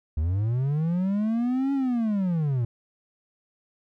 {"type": "linear two-way sweep", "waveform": "triangle", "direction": "up then down", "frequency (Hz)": [72.3, 279.8, 113], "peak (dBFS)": -20, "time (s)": [0.17, 2.65], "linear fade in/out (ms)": 5, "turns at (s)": 1.73, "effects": []}